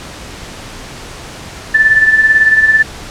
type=tone with tremolo; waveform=sine; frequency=1760 Hz; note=A6; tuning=in tune; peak=-3 dBFS; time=1.74-2.83 s; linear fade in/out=10 ms; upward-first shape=sine; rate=18 Hz; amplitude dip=60%; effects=pink hiss -29 dBFS RMS until 3.1 s + low-pass 8000 Hz 12 dB/octave